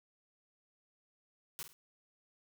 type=noise with echo; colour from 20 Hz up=white; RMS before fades=-43 dBFS; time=1.59-1.63 s; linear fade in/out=0 ms; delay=50 ms; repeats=2; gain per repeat=-10 dB; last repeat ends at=1.73 s; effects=none